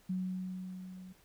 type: tone with level ramp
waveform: sine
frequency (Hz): 185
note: F#3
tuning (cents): 0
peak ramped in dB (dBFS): -31 to -47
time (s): 0.09-1.13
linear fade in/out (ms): 10
effects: pink hiss -65 dBFS RMS until 1.24 s